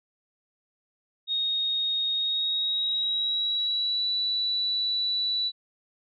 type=tone with pitch glide; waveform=sine; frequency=3729 to 3951 Hz; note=A#7 to B7; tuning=0 to 0 cents; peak=-24 dBFS; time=1.27-5.52 s; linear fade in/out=50 ms; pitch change=+100 cents; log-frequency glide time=2.14-4.06 s; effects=none